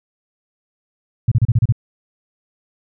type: tone bursts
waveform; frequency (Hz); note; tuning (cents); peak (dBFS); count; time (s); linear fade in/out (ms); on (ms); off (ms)
sine; 115.6; A#2; -14; -9; 7; 1.28-1.724; 5; 36; 32
effects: none